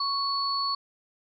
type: tone pair together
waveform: sine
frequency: 1109 / 4422 Hz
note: C#6 / C#8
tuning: 0 / -5 cents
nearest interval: 2 octaves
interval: 2395 cents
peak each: -28 dBFS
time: 0-0.75 s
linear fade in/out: 5 ms
effects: none